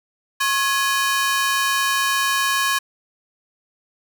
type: ring-modulated tone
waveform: sawtooth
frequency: 1381 Hz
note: F6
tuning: 20 cents flat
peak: -11 dBFS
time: 0.4-2.79 s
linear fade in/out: 10 ms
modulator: 295 Hz
effects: none